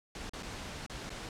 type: noise with dropouts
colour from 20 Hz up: pink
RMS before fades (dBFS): -42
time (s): 0.15-1.29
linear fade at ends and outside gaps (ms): 2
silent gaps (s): 0.295-0.334 / 0.426-0.43 / 0.864-0.897 / 1.095-1.102
effects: low-pass 7000 Hz 12 dB/octave